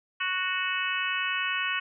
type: harmonic tone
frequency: 370 Hz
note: F#4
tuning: in tune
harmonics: 3 / 4 / 5 / 6 / 7 / 8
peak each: -34 / -32 / -34 / -37 / -32 / -34 dBFS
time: 0.2-1.8 s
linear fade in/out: 10 ms
effects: none